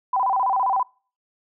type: tone with vibrato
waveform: sine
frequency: 880 Hz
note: A5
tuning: in tune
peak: -18 dBFS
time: 0.13-0.83 s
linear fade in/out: 5 ms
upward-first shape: square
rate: 15 Hz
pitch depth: 220 cents each way
effects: noise-tail reverb RT60 0.4 s tail -25 dB re dry